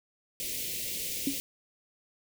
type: band-stop noise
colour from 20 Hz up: white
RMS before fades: -35 dBFS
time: 0.4-1.4 s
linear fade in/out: 0 ms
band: 570 to 2100 Hz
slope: 48 dB/octave
type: tone with exponential decay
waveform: sine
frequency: 277.2 Hz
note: C#4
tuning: in tune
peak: -22 dBFS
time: 1.27-1.39 s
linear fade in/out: 2 ms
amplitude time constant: 26 ms
effects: none